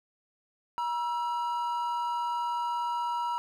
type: tone pair together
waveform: triangle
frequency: 956 / 1331.1 Hz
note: A#5 / E6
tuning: +43 / +16 cents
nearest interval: tritone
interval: 573 cents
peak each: -27 / -35 dBFS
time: 0.78-3.38 s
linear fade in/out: 0 ms
effects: none